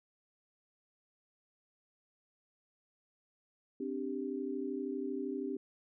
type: chord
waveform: sine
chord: C suspended second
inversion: none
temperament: just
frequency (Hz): 261.6 / 294.3 / 392.4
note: C4 / D4 / G4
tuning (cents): 0 / +4 / +2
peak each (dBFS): -39 / -40 / -39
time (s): 3.8-5.57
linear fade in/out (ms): 5
effects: none